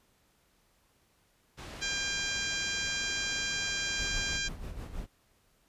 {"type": "low-pass noise", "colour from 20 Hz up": "pink", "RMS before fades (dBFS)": -45, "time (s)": [1.57, 4.38], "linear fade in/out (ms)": 20, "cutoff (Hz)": 5900, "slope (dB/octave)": 12}
{"type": "harmonic tone", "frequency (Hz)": 800, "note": "G5", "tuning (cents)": 35, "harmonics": [2, 3, 4, 5, 6, 7, 8, 9], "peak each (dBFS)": [-36, -38, -39, -40, -41, -41, -42, -43], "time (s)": [1.81, 4.49], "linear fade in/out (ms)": 20}
{"type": "noise with tremolo", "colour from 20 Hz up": "brown", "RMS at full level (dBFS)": -37, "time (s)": [3.98, 5.07], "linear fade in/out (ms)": 20, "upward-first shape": "sine", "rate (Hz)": 6.2, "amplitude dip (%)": 60}
{"effects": ["pink hiss -69 dBFS RMS until 5.68 s", "resampled to 32000 Hz"]}